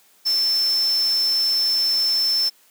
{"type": "tone in noise", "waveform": "sine", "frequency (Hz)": 5310, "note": "E8", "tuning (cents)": 12, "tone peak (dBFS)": -17, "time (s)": [0.25, 2.5], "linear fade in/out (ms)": 20, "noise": "white", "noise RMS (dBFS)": -35, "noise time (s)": [0.25, 2.5], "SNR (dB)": 15, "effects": ["white hiss -56 dBFS RMS until 2.7 s", "high-pass 200 Hz 12 dB/octave"]}